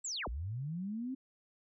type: linear two-way sweep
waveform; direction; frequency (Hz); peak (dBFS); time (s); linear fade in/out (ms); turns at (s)
sine; down then up; 7970 to 49.75 to 269.7; -36; 0.04-1.15; 10; 0.28
effects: none